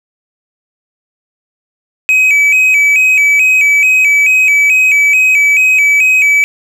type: tone with vibrato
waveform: triangle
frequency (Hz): 2408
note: D7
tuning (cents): +43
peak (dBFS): -4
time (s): 2.09-6.44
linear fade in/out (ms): 0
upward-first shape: square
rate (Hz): 2.3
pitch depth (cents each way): 85
effects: none